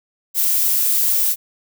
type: noise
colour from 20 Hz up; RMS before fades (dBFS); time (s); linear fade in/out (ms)
violet; -17; 0.34-1.36; 50
effects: none